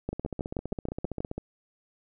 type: two click trains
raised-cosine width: 2 ms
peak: -17 / -20 dBFS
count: 8 / 20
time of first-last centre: 0.09-1.205 / 0.13-1.38 s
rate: 6.28 / 15.2 Hz
effects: none